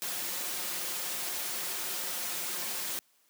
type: noise with comb filter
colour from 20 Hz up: white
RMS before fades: -35 dBFS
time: 0.02-2.99 s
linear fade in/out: 0 ms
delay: 5.6 ms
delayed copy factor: +0.6
effects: white hiss -68 dBFS RMS until 3.29 s + high-pass 200 Hz 12 dB/octave